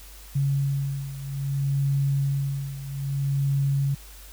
sine beating tone pair, 138.5 / 139.11 Hz, C#3 / C#3, -1 / +6 cents, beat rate 0.61 Hz, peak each -24 / -28 dBFS, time 0.35-3.95 s, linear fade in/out 10 ms, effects added 50 Hz sine -44 dBFS peak until 4.32 s + white hiss -48 dBFS RMS until 4.32 s

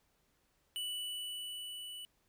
square tone with level ramp, 2965 Hz, F#7, 3 cents sharp, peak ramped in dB -37 to -45 dBFS, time 0.76-2.05 s, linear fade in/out 0 ms, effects pink hiss -75 dBFS RMS until 2.28 s

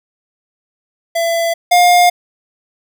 square tone pair in turn, 671 / 709.2 Hz, E5 / F5, +31 / +26 cents, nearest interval minor second, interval 95 cents, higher second, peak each -14 / -7 dBFS, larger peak second, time 1.15-1.54 / 1.71-2.1 s, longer neither, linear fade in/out 10 ms, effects none

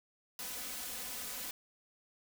white noise with comb filter, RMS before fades -42 dBFS, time 0.39-1.51 s, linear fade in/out 2 ms, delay 4 ms, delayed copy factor +0.95, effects none

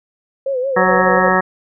sine tone with vibrato, 523.3 Hz, C5, in tune, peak -16 dBFS, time 0.46-1.29 s, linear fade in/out 5 ms, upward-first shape sine, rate 5.6 Hz, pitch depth 94 cents each way
harmonic tone, 185.8 Hz, F#3, 7 cents sharp, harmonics 1 / 2 / 3 / 4 / 5 / 6 / 7 / 9 / 10, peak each -20 / -20 / -20 / -20 / -20 / -20 / -20 / -20 / -20 dBFS, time 0.76-1.41 s, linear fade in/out 10 ms
click train, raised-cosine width 2 ms, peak -24 dBFS, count 35, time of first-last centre 0.86-1.356 s, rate 68.6 Hz
effects none

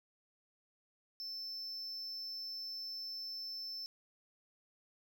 triangle tone, 5300 Hz, E8, 9 cents sharp, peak -40 dBFS, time 1.2-3.86 s, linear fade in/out 0 ms, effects none

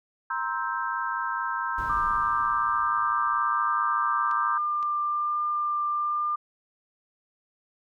sine chord, C dominant seventh, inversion third, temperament just, 941.9 / 1046.5 / 1308.1 / 1569.8 Hz, Bb5 / C6 / E6 / G6, +18 / 0 / -14 / +2 cents, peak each -32 dBFS, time 0.3-4.58 s, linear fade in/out 5 ms
brown noise with exponential decay, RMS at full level -36 dBFS, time 1.78-4.27 s, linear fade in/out 2 ms, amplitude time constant 540 ms
sine tone with vibrato, 1194 Hz, D6, 28 cents sharp, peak -24 dBFS, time 1.89-6.36 s, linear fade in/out 10 ms, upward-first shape triangle, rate 1.2 Hz, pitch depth 9 cents each way
clicks, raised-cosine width 0.2 ms, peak -29 dBFS, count 2, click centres 4.313 / 4.828 s
effects none

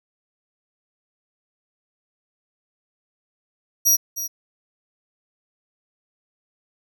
sawtooth tone with echo, 5750 Hz, F8, 50 cents sharp, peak -11 dBFS, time 3.85-3.97 s, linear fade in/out 20 ms, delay 310 ms, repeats 1, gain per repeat -12 dB, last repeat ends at 4.28 s, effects none

